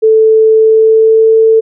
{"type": "tone with pitch glide", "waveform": "sine", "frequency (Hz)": [440, 445.1], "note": ["A4", "A4"], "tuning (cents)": [0, 20], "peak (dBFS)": -3, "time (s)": [0.02, 1.61], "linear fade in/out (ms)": 20, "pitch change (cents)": 20, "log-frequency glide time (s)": [0.56, 1.35], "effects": []}